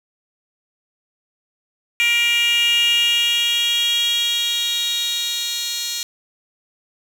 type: tone with high-pass filter sweep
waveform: 10% pulse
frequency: 472.4 Hz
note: A#4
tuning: 23 cents sharp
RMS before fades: -19 dBFS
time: 2-6.03 s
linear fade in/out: 0 ms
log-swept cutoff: 2500 to 4400 Hz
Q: 7.2
effects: none